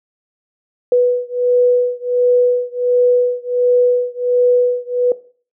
sine beating tone pair, 491.8 / 493.2 Hz, B4 / B4, -7 / -2 cents, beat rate 1.4 Hz, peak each -14 dBFS, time 0.92-5.12 s, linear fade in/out 2 ms, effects noise-tail reverb RT60 0.4 s tail -17 dB re dry

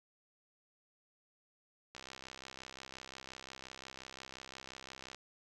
click train, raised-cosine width 0.2 ms, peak -30 dBFS, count 211, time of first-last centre 1.95-5.146 s, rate 65.7 Hz, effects none

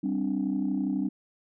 sine chord, G suspended fourth, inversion none, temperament equal, 196 / 261.6 / 293.7 Hz, G3 / C4 / D4, 0 / 0 / 0 cents, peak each -29 dBFS, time 0.03-1.09 s, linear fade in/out 10 ms, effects tanh soft clip ceiling -19 dBFS

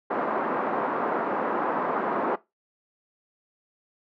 white band-pass noise, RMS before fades -27 dBFS, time 0.1-2.36 s, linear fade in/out 10 ms, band 220 to 1200 Hz, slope 24 dB/octave, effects noise-tail reverb RT60 0.2 s tail -19 dB re dry

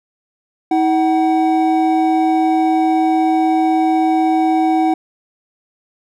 triangle tone pair together, 320.7 / 752.7 Hz, E4 / F#5, -48 / +29 cents, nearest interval octave + minor third, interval 1477 cents, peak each -12 / -13 dBFS, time 0.71-4.94 s, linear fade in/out 5 ms, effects none

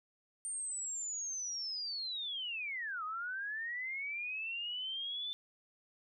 sine linear two-way sweep, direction down then up, 8870 to 1227 to 3547 Hz, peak -37 dBFS, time 0.45-5.33 s, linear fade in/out 0 ms, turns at 3.04 s, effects none

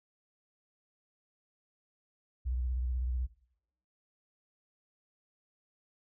sine tone with vibrato, 62.3 Hz, B1, 16 cents sharp, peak -30 dBFS, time 2.45-3.27 s, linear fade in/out 20 ms, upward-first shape square, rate 16 Hz, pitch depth 75 cents each way, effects noise-tail reverb RT60 0.7 s tail -19 dB re dry

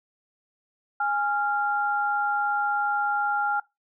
sine tone pair together, 825 / 1388.6 Hz, G#5 / F6, -12 / -10 cents, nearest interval major sixth, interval 902 cents, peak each -25 dBFS, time 1-3.6 s, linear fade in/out 5 ms, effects noise-tail reverb RT60 0.2 s tail -22 dB re dry

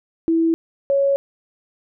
sine tone pair in turn, 328.4 / 555 Hz, E4 / C#5, -6 / +2 cents, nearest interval major sixth, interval 908 cents, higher second, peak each -14 dBFS, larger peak neither, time 0.28-0.54 / 0.9-1.16 s, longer neither, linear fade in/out 0 ms, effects none

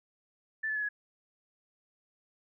sine tone with pitch steps, 1760 / 1731.8 / 1704 / 1676.6 Hz, A6 / A6 / G#6 / G#6, 0 / -28 / +44 / +16 cents, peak -30 dBFS, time 0.63-0.89 s, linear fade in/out 10 ms, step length 65 ms, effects none

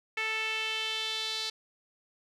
sawtooth tone with band-pass filter sweep, 440 Hz, A4, in tune, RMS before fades -33 dBFS, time 0.17-1.5 s, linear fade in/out 5 ms, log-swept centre 2300 to 4200 Hz, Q 3.5, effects none

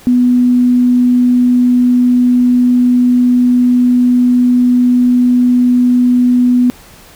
sine tone, 247.1 Hz, B3, 1 cent sharp, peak -6 dBFS, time 0.07-6.7 s, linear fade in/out 0 ms, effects pink hiss -39 dBFS RMS until 7.15 s

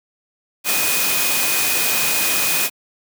sine tone in noise, 2489 Hz, D#7, in tune, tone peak -24 dBFS, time 0.64-2.7 s, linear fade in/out 50 ms, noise white, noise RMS -19 dBFS, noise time 0.64-2.7 s, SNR -8 dB, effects high-pass 150 Hz 12 dB/octave

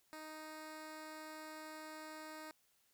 10% pulse tone, 311.1 Hz, D#4, in tune, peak -40 dBFS, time 0.13-2.51 s, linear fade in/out 0 ms, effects white hiss -75 dBFS RMS until 2.93 s

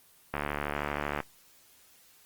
click train, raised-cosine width 0.5 ms, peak -15 dBFS, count 64, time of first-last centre 0.34-1.203 s, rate 73 Hz, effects white hiss -60 dBFS RMS until 2.25 s + Opus 24 kbps

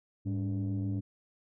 sine tone cluster, 105 / 199.7 / 287.3 Hz, G#2 / G3 / D4, +19 / +32 / -38 cents, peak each -30 / -36 / -35 dBFS, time 0.25-1.01 s, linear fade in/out 20 ms, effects tanh soft clip ceiling -26 dBFS

